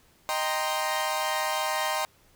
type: chord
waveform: sawtooth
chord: C minor seventh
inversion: first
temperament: equal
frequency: 622.3 / 784 / 932.3 / 1046.5 Hz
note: Eb5 / G5 / Bb5 / C6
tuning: 0 / 0 / 0 / 0 cents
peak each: -28 dBFS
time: 0.29-2.05 s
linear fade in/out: 0 ms
effects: pink hiss -61 dBFS RMS until 2.35 s